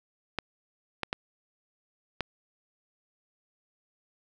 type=clicks; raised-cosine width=0.3 ms; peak=-13 dBFS; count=4; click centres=0.387 / 1.033 / 1.129 / 2.207 s; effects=none